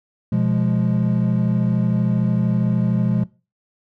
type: chord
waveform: triangle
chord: F diminished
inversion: second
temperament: equal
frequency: 123.47 / 174.61 / 207.7 Hz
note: Cb3 / F3 / Ab3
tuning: 0 / 0 / 0 cents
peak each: -18 dBFS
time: 0.32-3.24 s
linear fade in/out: 5 ms
effects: noise-tail reverb RT60 0.3 s tail -20 dB re dry + tanh soft clip ceiling -6 dBFS